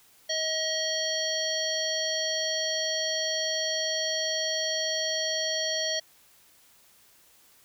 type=harmonic tone with a mistuned harmonic; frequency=633 Hz; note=D#5; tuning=30 cents sharp; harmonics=1 / 3 / 5 / 7 / 9; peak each=-32 / -35 / -33 / -31 / -34 dBFS; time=0.29-6 s; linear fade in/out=10 ms; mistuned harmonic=5; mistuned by=+34 cents; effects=white hiss -59 dBFS RMS until 7.64 s

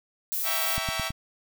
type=noise; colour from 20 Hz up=violet; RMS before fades=-29 dBFS; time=0.32-0.77 s; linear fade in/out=0 ms
type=chord; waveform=10% pulse; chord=E diminished seventh; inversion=none; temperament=equal with one note detuned; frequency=659.3 / 784 / 932.3 / 1127.5 Hz; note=E5 / G5 / Bb5 / Db6; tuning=0 / 0 / 0 / +29 cents; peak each=-23 / -27 / -29 / -26 dBFS; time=0.43-1.12 s; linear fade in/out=50 ms
type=click train; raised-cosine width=5 ms; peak=-20 dBFS; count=4; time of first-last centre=0.78-1.105 s; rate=9.22 Hz
effects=none

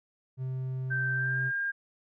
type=tone; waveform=triangle; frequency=130 Hz; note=C3; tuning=11 cents flat; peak=-29 dBFS; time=0.37-1.52 s; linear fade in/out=50 ms
type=tone with pitch glide; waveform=sine; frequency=1560 to 1609.4 Hz; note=G6 to G6; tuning=-9 to +45 cents; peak=-28 dBFS; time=0.9-1.72 s; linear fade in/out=20 ms; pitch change=+54 cents; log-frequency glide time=1.13-1.41 s
effects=none

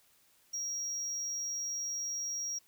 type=tone; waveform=triangle; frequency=5650 Hz; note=F8; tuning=19 cents sharp; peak=-33 dBFS; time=0.53-2.59 s; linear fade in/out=10 ms; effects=white hiss -67 dBFS RMS until 2.67 s

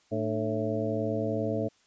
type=harmonic tone with a mistuned harmonic; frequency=110 Hz; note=A2; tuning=in tune; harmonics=1 / 2 / 3 / 4 / 5 / 6; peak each=-34 / -34 / -34 / -34 / -34 / -34 dBFS; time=0.11-1.69 s; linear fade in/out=20 ms; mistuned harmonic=3; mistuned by=-150 cents; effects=white hiss -65 dBFS RMS until 1.86 s + resampled to 16000 Hz

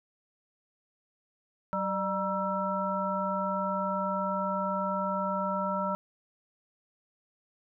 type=harmonic tone with a mistuned harmonic; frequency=190.1 Hz; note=F#3; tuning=47 cents sharp; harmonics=1 / 3 / 5 / 7; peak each=-34 / -33 / -33 / -33 dBFS; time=1.73-5.95 s; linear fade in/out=0 ms; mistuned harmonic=3; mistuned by=+84 cents; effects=none

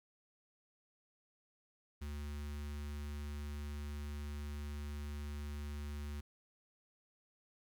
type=tone with notch filter; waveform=square; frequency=73 Hz; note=D2; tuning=10 cents flat; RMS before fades=-43 dBFS; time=2.01-6.21 s; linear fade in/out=10 ms; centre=610 Hz; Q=0.87; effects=12-bit

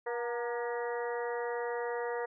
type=harmonic tone with a mistuned harmonic; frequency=239.3 Hz; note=A#3; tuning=46 cents sharp; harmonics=2 / 3 / 4 / 5 / 6 / 7 / 8; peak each=-34 / -42 / -41 / -47 / -48 / -47 / -44 dBFS; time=0.06-2.26 s; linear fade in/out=10 ms; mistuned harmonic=4; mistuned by=-49 cents; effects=none

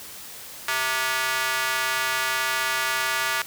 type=tone with high-pass filter; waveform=square; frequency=130.81 Hz; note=C3; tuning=in tune; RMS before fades=-25 dBFS; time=0.68-3.42 s; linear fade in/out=2 ms; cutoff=1400 Hz; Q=1.5; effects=white hiss -40 dBFS RMS until 3.46 s

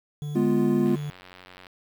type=tone; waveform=triangle; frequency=147.3 Hz; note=D3; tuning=6 cents sharp; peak=-27 dBFS; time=0.22-1.1 s; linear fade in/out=0 ms
type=chord; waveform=triangle; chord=F diminished; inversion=first; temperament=equal; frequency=207.7 / 246.9 / 349.2 Hz; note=Ab3 / Cb4 / F4; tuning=0 / 0 / 0 cents; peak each=-22 dBFS; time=0.35-0.96 s; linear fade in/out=10 ms
type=click train; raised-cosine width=0.3 ms; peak=-29 dBFS; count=75; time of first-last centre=0.86-1.668 s; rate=91.6 Hz
effects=8-bit

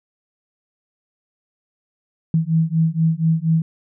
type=beating tone pair; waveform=sine; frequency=160 / 164.2 Hz; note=D#3 / E3; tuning=+49 / -6 cents; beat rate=4.2 Hz; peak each=-18 dBFS; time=2.34-3.62 s; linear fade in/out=2 ms; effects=none

